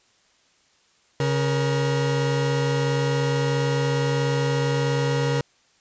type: tone pair together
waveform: 40% pulse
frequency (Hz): 138.59 / 472.8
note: C#3 / A#4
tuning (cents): 0 / +24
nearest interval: octave + major sixth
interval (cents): 2124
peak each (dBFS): -21 / -24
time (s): 1.2-5.41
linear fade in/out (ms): 2
effects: white hiss -61 dBFS RMS until 5.8 s + resampled to 16000 Hz